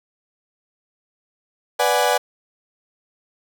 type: chord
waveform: 35% pulse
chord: G# half-diminished seventh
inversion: first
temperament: equal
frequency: 493.9 / 587.3 / 740 / 830.6 Hz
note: B4 / D5 / F#5 / G#5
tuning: 0 / 0 / 0 / 0 cents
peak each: -20 dBFS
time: 1.79-2.18 s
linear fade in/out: 10 ms
effects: none